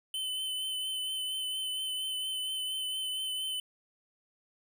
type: tone with vibrato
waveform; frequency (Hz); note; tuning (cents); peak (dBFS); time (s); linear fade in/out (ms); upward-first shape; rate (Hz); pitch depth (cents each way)
square; 3043; F#7; +48; -33; 0.14-3.6; 2; triangle; 4.3; 23
effects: none